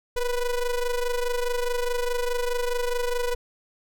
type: ring-modulated tone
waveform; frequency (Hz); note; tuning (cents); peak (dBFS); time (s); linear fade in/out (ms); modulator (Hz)
square; 247.4; B3; +3; -21; 0.16-3.35; 5; 235
effects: none